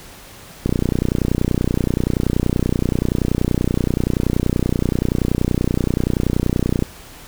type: click train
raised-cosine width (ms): 3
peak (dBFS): -4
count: 189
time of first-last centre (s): 0.66-6.824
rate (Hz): 30.5
effects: pink hiss -40 dBFS RMS until 7.27 s